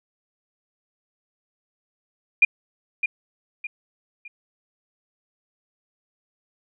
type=tone with echo; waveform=sine; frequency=2421 Hz; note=D#7; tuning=48 cents flat; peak=-10 dBFS; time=2.42-2.45 s; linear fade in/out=5 ms; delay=610 ms; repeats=3; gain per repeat=-9 dB; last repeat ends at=4.28 s; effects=none